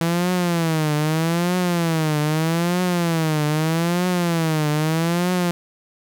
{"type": "tone with vibrato", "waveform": "sawtooth", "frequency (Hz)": 164.81, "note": "E3", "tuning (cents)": 0, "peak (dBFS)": -14, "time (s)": [0.01, 5.51], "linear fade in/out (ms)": 0, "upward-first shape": "triangle", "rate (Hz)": 0.8, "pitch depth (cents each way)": 180, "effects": []}